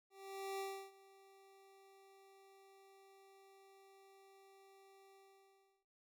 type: tone with ADSR envelope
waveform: 25% pulse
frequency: 389.6 Hz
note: G4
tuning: 11 cents flat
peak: -37 dBFS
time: 0.1-5.86 s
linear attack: 490 ms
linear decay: 320 ms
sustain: -22 dB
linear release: 700 ms
effects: none